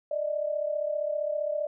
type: tone pair together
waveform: sine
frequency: 591.8 / 627 Hz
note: D5 / D#5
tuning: +13 / +13 cents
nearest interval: minor second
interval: 100 cents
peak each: -28 / -32 dBFS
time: 0.11-1.67 s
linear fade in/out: 5 ms
effects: none